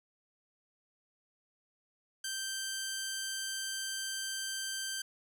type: tone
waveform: 10% pulse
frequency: 1564 Hz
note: G6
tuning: 4 cents flat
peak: -27 dBFS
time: 2.24-5.02 s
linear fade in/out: 5 ms
effects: none